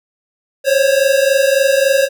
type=tone pair together; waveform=square; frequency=533 / 556.6 Hz; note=C5 / C#5; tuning=+32 / +7 cents; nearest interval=minor second; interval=75 cents; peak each=-14 dBFS; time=0.64-2.09 s; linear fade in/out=50 ms; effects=none

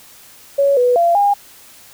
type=tone with pitch steps; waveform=sine; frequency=559 / 492.9 / 685 / 810 Hz; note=C#5 / B4 / F5 / G#5; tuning=+14 / -3 / -34 / -43 cents; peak=-10 dBFS; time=0.58-1.34 s; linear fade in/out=10 ms; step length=190 ms; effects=white hiss -43 dBFS RMS until 1.93 s

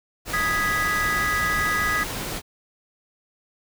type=noise; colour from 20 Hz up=pink; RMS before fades=-30 dBFS; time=0.25-2.42 s; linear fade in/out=50 ms
type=chord; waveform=triangle; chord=G# minor; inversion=second; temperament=equal; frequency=1244.5 / 1661.2 / 1975.5 Hz; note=D#6 / G#6 / B6; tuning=0 / 0 / 0 cents; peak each=-24 dBFS; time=0.33-2.04 s; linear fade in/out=10 ms
effects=none

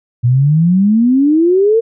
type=exponential sweep; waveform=sine; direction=up; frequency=117.5 to 466.2 Hz; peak=-7 dBFS; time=0.23-1.81 s; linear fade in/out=20 ms; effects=none

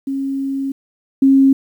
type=tone pair in turn; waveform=sine; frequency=272.1 / 270.4 Hz; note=C#4 / C#4; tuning=-32 / -43 cents; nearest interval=unison; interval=11 cents; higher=first; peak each=-18 / -7 dBFS; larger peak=second; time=0.07-0.72 / 1.22-1.53 s; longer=first; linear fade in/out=5 ms; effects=8-bit

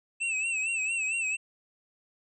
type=tone with vibrato; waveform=square; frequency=2637 Hz; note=E7; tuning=in tune; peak=-28 dBFS; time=0.2-1.37 s; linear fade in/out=20 ms; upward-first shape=sine; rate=4.4 Hz; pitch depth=76 cents each way; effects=resampled to 22050 Hz

